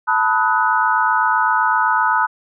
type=chord; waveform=sine; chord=B dominant seventh; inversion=third; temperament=equal with one note detuned; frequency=880 / 987.8 / 1267.7 / 1480 Hz; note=A5 / B5 / D#6 / F#6; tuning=0 / 0 / +32 / 0 cents; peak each=-19 dBFS; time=0.07-2.27 s; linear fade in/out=20 ms; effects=none